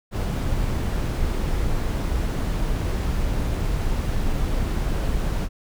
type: noise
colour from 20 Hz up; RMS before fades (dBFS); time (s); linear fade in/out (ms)
brown; -23; 0.11-5.49; 50
effects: none